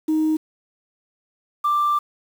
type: tone pair in turn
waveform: sine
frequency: 312.5 / 1179.8 Hz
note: D#4 / D6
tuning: +8 / +8 cents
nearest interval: octave + major seventh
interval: 2300 cents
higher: second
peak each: -15 dBFS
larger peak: neither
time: 0.08-0.37 / 1.64-1.99 s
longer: second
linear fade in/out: 10 ms
effects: tanh soft clip ceiling -14 dBFS + 7-bit